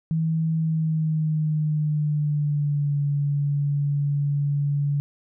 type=tone with pitch glide; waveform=sine; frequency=161 to 143.43 Hz; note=E3 to D3; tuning=-41 to -41 cents; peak=-20 dBFS; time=0.11-5 s; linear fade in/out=0 ms; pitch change=-200 cents; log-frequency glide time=0.56-3 s; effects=none